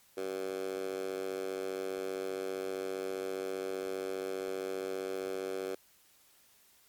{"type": "tone with high-pass filter", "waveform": "10% pulse", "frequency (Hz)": 95.1, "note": "F#2", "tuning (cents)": 48, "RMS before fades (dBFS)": -37, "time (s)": [0.17, 5.75], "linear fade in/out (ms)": 5, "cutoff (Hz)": 410, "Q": 3.2, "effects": ["white hiss -64 dBFS RMS until 6.88 s", "MP3 96 kbps"]}